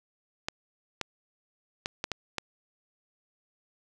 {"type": "clicks", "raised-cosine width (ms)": 0.2, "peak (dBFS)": -13, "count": 6, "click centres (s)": [0.485, 1.013, 1.859, 2.041, 2.117, 2.383], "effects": []}